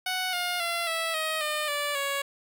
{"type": "tone with pitch steps", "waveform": "10% pulse", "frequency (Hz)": [741, 711.6, 683.4, 656.4, 630.3, 605.4, 581.4, 558.3], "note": ["F#5", "F5", "F5", "E5", "D#5", "D#5", "D5", "C#5"], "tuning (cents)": [2, 32, -38, -8, 22, -48, -18, 12], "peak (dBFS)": -19, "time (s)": [0.06, 2.22], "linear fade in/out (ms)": 5, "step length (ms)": 270, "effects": ["10-bit"]}